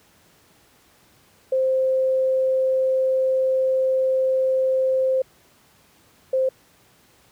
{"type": "tone pair in turn", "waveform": "sine", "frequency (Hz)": [523.3, 523.3], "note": ["C5", "C5"], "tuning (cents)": [0, 0], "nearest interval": "unison", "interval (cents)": 0, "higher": "neither", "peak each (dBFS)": -17, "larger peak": "neither", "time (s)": [[1.52, 5.22], [6.33, 6.49]], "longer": "first", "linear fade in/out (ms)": 5, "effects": ["pink hiss -56 dBFS RMS until 7.31 s", "high-pass 80 Hz 12 dB/octave"]}